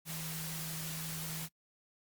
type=tone in noise; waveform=sine; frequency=160 Hz; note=D#3; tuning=49 cents sharp; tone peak=-42 dBFS; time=0.05-1.49 s; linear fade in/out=50 ms; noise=white; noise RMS=-42 dBFS; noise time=0.05-1.49 s; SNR=-3 dB; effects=noise-tail reverb RT60 0.1 s tail -24 dB re dry + Opus 48 kbps